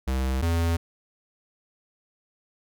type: tone pair in turn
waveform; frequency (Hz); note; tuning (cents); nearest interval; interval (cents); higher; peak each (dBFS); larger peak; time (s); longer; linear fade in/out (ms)
square; 65.41 / 83.78; C2 / E2; 0 / +29; major third; 429; second; -24 / -22; second; 0.07-0.42 / 0.42-0.77; neither; 10
effects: none